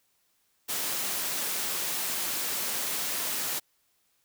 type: high-pass noise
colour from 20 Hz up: white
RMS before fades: -31 dBFS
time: 0.68-3.6 s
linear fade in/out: 20 ms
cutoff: 160 Hz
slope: 12 dB/octave
effects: white hiss -71 dBFS RMS until 4.24 s